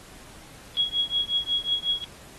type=tone with tremolo; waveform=sine; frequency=3322 Hz; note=G#7; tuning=in tune; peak=-19 dBFS; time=0.77-2.04 s; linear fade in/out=0 ms; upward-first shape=triangle; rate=5.5 Hz; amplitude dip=100%; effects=pink hiss -48 dBFS RMS until 2.38 s + AAC 32 kbps